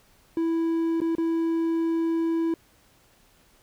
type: tone with dropouts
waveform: triangle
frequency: 329.6 Hz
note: E4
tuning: in tune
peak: -20 dBFS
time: 0.37-2.54 s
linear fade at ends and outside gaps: 2 ms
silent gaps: 1.004-1.016 / 1.152-1.182 s
effects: pink hiss -60 dBFS RMS until 3.62 s